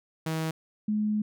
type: tone pair in turn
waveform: sawtooth / sine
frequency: 160 / 211.9 Hz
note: D#3 / G#3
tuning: +49 / +35 cents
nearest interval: perfect fourth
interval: 486 cents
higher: second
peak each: -24 dBFS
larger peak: neither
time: 0.26-0.51 / 0.88-1.22 s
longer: second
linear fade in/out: 5 ms
effects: none